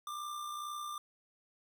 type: tone with amplitude modulation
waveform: square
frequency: 1190 Hz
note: D6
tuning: 22 cents sharp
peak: -38 dBFS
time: 0.07-0.98 s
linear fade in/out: 2 ms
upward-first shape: sine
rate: 62.2 Hz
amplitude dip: 40%
effects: none